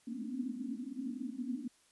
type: band-pass noise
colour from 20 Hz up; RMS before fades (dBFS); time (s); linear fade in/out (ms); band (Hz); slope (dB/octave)
pink; -40; 0.07-1.68; 5; 230 to 280; 96
effects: white hiss -68 dBFS RMS until 1.91 s + resampled to 24000 Hz